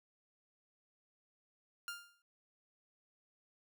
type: tone with exponential decay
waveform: sawtooth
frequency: 1400 Hz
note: F6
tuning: 4 cents sharp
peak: -35 dBFS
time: 1.88-2.22 s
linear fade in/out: 1 ms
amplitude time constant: 72 ms
effects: none